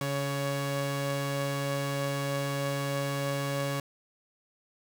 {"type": "tone pair together", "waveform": "sawtooth", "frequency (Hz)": [140.4, 558.4], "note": ["C#3", "C#5"], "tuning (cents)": [22, 13], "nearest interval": "2 octaves", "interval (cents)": 2391, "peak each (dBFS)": [-27, -29], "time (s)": [0.01, 3.8], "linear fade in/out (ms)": 2, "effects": []}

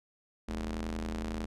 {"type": "ring-modulated tone", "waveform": "sawtooth", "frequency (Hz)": 81.6, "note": "E2", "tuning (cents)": -17, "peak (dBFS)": -27, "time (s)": [0.48, 1.46], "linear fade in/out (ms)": 10, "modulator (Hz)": 138, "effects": ["low-pass 9000 Hz 12 dB/octave"]}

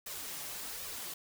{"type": "noise with flanger", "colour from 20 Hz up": "white", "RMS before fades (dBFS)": -42, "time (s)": [0.06, 1.14], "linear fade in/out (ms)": 5, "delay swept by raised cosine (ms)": [1.6, 7.2], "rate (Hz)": 1.3, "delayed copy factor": 0.65, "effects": []}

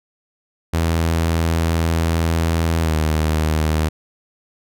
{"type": "tone with pitch glide", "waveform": "sawtooth", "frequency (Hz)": [82.41, 78.05], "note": ["E2", "D#2"], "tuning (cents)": [0, 6], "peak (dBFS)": -12, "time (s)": [0.73, 3.89], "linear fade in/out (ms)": 10, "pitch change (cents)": -94, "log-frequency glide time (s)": [2.8, 2.95], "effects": []}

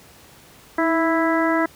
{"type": "harmonic tone with a mistuned harmonic", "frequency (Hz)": 329.6, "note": "E4", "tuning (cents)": 0, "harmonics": [1, 2, 3, 4, 5, 6], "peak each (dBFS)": [-20, -23, -25, -26, -27, -28], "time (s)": [0.78, 1.66], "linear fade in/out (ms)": 5, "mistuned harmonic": 1, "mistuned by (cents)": -38, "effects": ["pink hiss -48 dBFS RMS until 1.75 s", "high-pass 60 Hz 12 dB/octave"]}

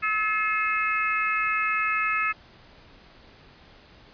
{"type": "harmonic tone with a mistuned harmonic", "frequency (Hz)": 430.3, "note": "A4", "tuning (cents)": -39, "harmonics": [3, 4, 5, 6], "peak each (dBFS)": [-26, -30, -29, -28], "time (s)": [0.02, 2.33], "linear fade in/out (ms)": 20, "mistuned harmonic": 5, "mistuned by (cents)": -15, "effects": ["pink hiss -52 dBFS RMS until 4.13 s", "resampled to 11025 Hz"]}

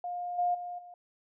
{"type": "tone with level steps", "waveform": "sine", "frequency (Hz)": 709, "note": "F5", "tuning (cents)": 26, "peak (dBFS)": [-33, -25, -36, -46], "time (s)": [0.04, 0.94], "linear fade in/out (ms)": 2, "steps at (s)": [0.38, 0.54, 0.78], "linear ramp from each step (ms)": 10, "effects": []}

